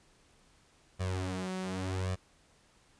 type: tone with flanger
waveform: sawtooth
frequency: 93.2 Hz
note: F#2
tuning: 13 cents sharp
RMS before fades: -35 dBFS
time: 0.99-2.16 s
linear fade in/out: 20 ms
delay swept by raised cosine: 1.7 to 5.4 ms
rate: 0.88 Hz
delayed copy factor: +1
effects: pink hiss -65 dBFS RMS until 2.99 s + resampled to 22050 Hz